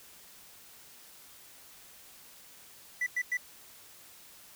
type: tone bursts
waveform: triangle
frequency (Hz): 1975.5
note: B6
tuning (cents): 0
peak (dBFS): -26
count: 3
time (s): 3.01-3.371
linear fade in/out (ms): 5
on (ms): 55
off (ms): 98
effects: white hiss -54 dBFS RMS until 4.55 s